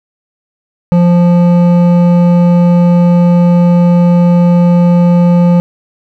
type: tone with hard clipping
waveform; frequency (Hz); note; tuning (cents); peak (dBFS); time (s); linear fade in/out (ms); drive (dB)
sine; 174.61; F3; 0; -6; 0.92-5.6; 0; 10
effects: none